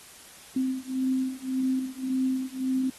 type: beating tone pair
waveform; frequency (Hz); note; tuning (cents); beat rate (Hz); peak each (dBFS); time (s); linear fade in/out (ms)
sine; 259.7 / 261.5; C4 / C4; -13 / -1; 1.8; -28; 0.56-2.9; 5
effects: white hiss -49 dBFS RMS until 2.98 s + AAC 32 kbps